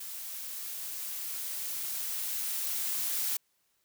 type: noise with level ramp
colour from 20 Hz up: blue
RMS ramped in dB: -41 to -31 dBFS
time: 0-3.37 s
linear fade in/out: 5 ms
effects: white hiss -74 dBFS RMS until 3.84 s